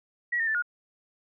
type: tone with pitch steps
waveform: sine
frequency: 1920 / 1823 / 1761 / 1436 Hz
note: B6 / A#6 / A6 / F6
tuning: -49 / -39 / +1 / +48 cents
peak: -24 dBFS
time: 0.32-0.624 s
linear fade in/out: 10 ms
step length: 76 ms
effects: none